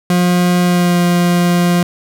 40% pulse tone with pitch glide, 177.8 to 175.25 Hz, F3 to F3, +31 to +6 cents, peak -9 dBFS, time 0.1-1.83 s, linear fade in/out 2 ms, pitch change -25 cents, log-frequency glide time 0.63-0.99 s, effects none

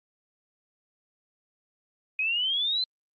sine exponential sweep, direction up, 2497 to 4118 Hz, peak -24 dBFS, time 2.19-2.84 s, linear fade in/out 2 ms, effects Opus 32 kbps

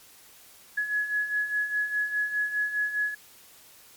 sine beating tone pair, 1686 / 1690.9 Hz, G#6 / G#6, +26 / +31 cents, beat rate 4.9 Hz, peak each -32 / -26 dBFS, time 0.77-3.15 s, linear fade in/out 10 ms, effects white hiss -53 dBFS RMS until 3.96 s + MP3 96 kbps

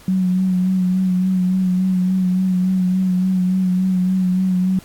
sine tone with vibrato, 185 Hz, F#3, in tune, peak -14 dBFS, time 0.08-4.79 s, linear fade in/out 2 ms, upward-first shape sine, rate 3.5 Hz, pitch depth 31 cents each way, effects pink hiss -45 dBFS RMS until 4.84 s + AAC 64 kbps

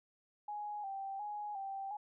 sine tone with vibrato, 807 Hz, G#5, 50 cents flat, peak -39 dBFS, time 0.48-1.97 s, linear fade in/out 5 ms, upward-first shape square, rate 1.4 Hz, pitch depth 55 cents each way, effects none

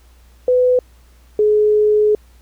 sine tone pair in turn, 501 / 422.9 Hz, B4 / G#4, +25 / +31 cents, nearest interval minor third, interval 294 cents, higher first, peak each -10 dBFS, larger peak neither, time 0.48-0.79 / 1.39-2.15 s, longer second, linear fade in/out 2 ms, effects added 60 Hz sine -45 dBFS peak until 2.41 s + pink hiss -55 dBFS RMS until 2.41 s

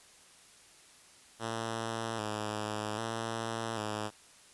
5% pulse tone with vibrato, 110 Hz, A2, in tune, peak -23 dBFS, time 1.39-4.11 s, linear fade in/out 50 ms, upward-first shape square, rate 0.63 Hz, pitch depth 55 cents each way, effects white hiss -58 dBFS RMS until 4.53 s + resampled to 24000 Hz

